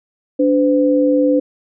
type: tone pair together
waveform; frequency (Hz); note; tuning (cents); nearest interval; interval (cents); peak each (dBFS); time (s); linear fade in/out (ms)
sine; 290.3 / 509; D4 / C5; -20 / -48; minor seventh; 972; -13 / -14; 0.39-1.4; 10
effects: none